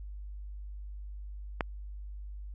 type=click; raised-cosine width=0.5 ms; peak=-13 dBFS; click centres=1.608 s; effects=added 50 Hz sine -39 dBFS peak until 2.54 s + MP3 48 kbps